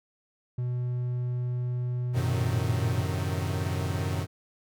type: tone with pitch glide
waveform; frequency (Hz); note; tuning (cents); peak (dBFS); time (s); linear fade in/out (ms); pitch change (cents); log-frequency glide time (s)
triangle; 123.47 to 116.54; B2 to A#2; 0 to 0; -25; 0.58-3.01; 5; -100; 2.19-2.61
type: chord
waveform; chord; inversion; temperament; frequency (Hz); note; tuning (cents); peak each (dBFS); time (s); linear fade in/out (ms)
45% pulse; F# diminished seventh; none; equal; 92.5 / 110 / 130.81 / 155.56; F#2 / A2 / C3 / Eb3; 0 / 0 / 0 / 0; -30 / -35 / -35 / -34; 2.13-4.27; 50
effects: none